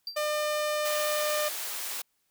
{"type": "tone with exponential decay", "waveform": "triangle", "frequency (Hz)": 4699, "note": "D8", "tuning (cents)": 0, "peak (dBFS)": -29, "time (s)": [0.07, 0.25], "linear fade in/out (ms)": 2, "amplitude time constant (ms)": 38}
{"type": "tone", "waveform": "sawtooth", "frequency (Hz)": 602, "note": "D5", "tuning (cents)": 43, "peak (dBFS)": -23, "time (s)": [0.16, 1.49], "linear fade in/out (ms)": 10}
{"type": "high-pass noise", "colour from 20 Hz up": "white", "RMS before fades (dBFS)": -35, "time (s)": [0.85, 2.02], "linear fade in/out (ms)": 5, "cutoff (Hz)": 520, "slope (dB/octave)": 12}
{"effects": ["white hiss -74 dBFS RMS until 2.3 s"]}